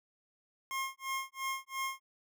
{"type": "tone with tremolo", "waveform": "25% pulse", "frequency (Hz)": 1071, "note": "C6", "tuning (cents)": 40, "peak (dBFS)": -29, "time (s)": [0.71, 2], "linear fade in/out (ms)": 0, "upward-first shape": "sine", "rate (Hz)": 2.9, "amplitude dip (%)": 100, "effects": []}